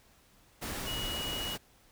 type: tone in noise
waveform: sine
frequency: 2909 Hz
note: F#7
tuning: 30 cents flat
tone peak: -36 dBFS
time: 0.86-1.56 s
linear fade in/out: 20 ms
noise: pink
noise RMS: -38 dBFS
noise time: 0.61-1.58 s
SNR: -1 dB
effects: pink hiss -63 dBFS RMS until 1.91 s